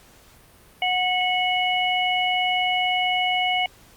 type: harmonic tone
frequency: 733 Hz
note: F#5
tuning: 16 cents flat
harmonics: 1 / 3 / 4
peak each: -23 / -24 / -25 dBFS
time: 0.82-3.66 s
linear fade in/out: 2 ms
effects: pink hiss -52 dBFS RMS until 3.96 s + Opus 48 kbps